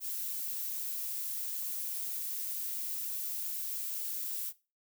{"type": "noise", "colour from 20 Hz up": "violet", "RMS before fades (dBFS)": -37, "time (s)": [0, 4.53], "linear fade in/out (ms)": 50, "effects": ["noise-tail reverb RT60 0.3 s tail -19 dB re dry"]}